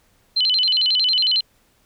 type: tone with vibrato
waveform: sine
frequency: 3520 Hz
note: A7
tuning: in tune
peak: -15 dBFS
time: 0.36-1.41 s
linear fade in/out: 10 ms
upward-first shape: square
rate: 11 Hz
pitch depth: 280 cents each way
effects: pink hiss -60 dBFS RMS until 1.85 s